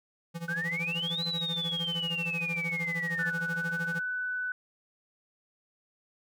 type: tone with tremolo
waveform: square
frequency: 168.2 Hz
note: E3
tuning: 35 cents sharp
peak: -33 dBFS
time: 0.34-4 s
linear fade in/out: 20 ms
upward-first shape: sine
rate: 13 Hz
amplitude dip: 85%
type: exponential two-way sweep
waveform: sine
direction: up then down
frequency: 1497 to 4073 to 1730 Hz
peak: -30 dBFS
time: 0.48-3.3 s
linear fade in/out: 5 ms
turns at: 1.24 s
type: tone with pitch glide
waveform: sine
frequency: 1485 to 1495.3 Hz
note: F#6 to F#6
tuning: +6 to +18 cents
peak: -30 dBFS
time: 3.19-4.52 s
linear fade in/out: 2 ms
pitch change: +12 cents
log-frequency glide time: 3.48-3.7 s
effects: none